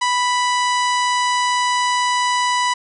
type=harmonic tone; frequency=987.8 Hz; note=B5; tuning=in tune; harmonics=1 / 2 / 3 / 4 / 5 / 6 / 7 / 8 / 9; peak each=-17 / -23 / -27 / -29 / -31 / -33 / -34 / -35 / -36 dBFS; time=0.01-2.74 s; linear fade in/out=10 ms; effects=none